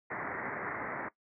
white low-pass noise, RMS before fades -38 dBFS, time 0.1-1.09 s, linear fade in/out 10 ms, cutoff 2100 Hz, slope 96 dB/octave, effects noise-tail reverb RT60 0.1 s tail -18 dB re dry + high-pass 150 Hz 12 dB/octave

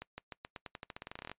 accelerating click train, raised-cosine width 0.3 ms, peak -26 dBFS, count 20, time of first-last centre 0.02-1.316 s, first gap 160 ms, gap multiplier 0.89, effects noise-tail reverb RT60 0.1 s tail -22 dB re dry + resampled to 8000 Hz

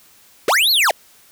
square linear two-way sweep, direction up then down, 330 to 4451 to 530 Hz, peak -13 dBFS, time 0.48-0.91 s, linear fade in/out 2 ms, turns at 0.71 s, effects white hiss -50 dBFS RMS until 1.31 s

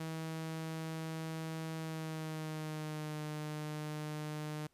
sawtooth tone with pitch glide, 160.5 to 152.02 Hz, E3 to D#3, -46 to -40 cents, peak -35 dBFS, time 0-4.67 s, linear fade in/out 5 ms, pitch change -94 cents, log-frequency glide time 1.76-3.22 s, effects pink hiss -75 dBFS RMS until 4.73 s + resampled to 32000 Hz

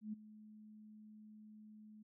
sine tone with ADSR envelope, 213.9 Hz, A3, 49 cents flat, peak -39 dBFS, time 0.01-2.03 s, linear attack 120 ms, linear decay 14 ms, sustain -16 dB, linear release 10 ms, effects none

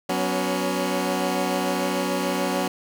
15% pulse chord, F# suspended fourth, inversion none, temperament equal with one note detuned, 185 / 246.9 / 280.9 Hz, F#3 / B3 / C#4, 0 / 0 / +23 cents, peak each -20 / -22 / -20 dBFS, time 0.09-2.68 s, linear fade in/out 5 ms, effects none

